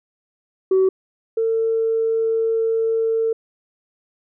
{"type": "tone pair in turn", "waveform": "sine", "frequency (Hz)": [378.7, 450.4], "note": ["F#4", "A4"], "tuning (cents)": [40, 40], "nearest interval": "minor third", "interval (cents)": 300, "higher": "second", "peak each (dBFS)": [-11, -16], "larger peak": "first", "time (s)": [[0.71, 0.89], [1.37, 3.33]], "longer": "second", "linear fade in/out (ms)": 5, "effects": ["tanh soft clip ceiling -10 dBFS"]}